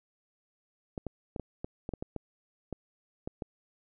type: clicks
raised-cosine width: 2 ms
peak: -22 dBFS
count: 12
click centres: 0.978 / 1.067 / 1.362 / 1.397 / 1.645 / 1.891 / 1.937 / 2.025 / 2.163 / 2.727 / 3.275 / 3.422 s
effects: none